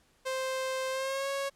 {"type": "tone with pitch glide", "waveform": "sawtooth", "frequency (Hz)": [523.3, 551.9], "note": ["C5", "C#5"], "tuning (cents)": [0, -8], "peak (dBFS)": -27, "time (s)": [0.25, 1.5], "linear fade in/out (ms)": 20, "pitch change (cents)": 92, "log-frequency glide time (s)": [0.9, 1.29], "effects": ["pink hiss -67 dBFS RMS until 1.55 s", "low-pass 11000 Hz 12 dB/octave"]}